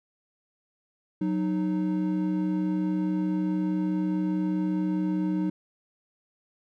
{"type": "tone pair together", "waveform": "triangle", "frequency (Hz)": [183.9, 308.6], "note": ["F#3", "D#4"], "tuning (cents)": [-10, -14], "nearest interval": "major sixth", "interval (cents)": 896, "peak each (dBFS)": -25, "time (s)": [1.21, 5.5], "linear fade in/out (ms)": 5, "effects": []}